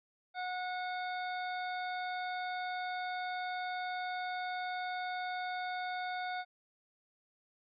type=harmonic tone with a mistuned harmonic; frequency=730 Hz; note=F#5; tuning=24 cents flat; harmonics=1 / 2 / 3 / 5 / 6; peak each=-37 / -42 / -46 / -49 / -55 dBFS; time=0.34-6.45 s; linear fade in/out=50 ms; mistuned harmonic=6; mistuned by=+58 cents; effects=none